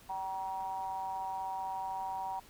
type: ring-modulated tone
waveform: triangle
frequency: 92.1 Hz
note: F#2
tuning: 7 cents flat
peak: -30 dBFS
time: 0.09-2.4 s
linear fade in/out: 10 ms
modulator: 858 Hz
effects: pink hiss -58 dBFS RMS until 2.49 s